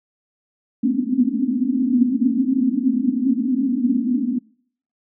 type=band-pass noise; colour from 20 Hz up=white; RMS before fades=-19 dBFS; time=0.83-4.39 s; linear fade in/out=10 ms; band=230 to 270 Hz; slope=96 dB/octave; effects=noise-tail reverb RT60 0.6 s tail -25 dB re dry